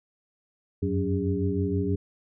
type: tone cluster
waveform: sine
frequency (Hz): 89.9 / 96.2 / 184.8 / 282.5 / 404.5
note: F#2 / G2 / F#3 / C#4 / G#4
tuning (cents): -49 / -32 / -2 / +33 / -46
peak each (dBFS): -30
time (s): 0.82-1.96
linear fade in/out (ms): 10
effects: none